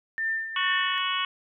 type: tone with tremolo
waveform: sine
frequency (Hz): 1794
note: A6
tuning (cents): +33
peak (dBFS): -24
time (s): 0.18-0.98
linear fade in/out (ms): 0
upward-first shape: sine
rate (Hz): 2.3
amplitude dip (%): 65
type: harmonic tone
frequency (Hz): 369.7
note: F#4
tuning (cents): -1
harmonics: 3 / 4 / 5 / 6 / 7 / 8 / 9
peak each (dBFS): -29 / -35 / -36 / -35 / -35 / -30 / -35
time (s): 0.56-1.25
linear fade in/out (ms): 2
effects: none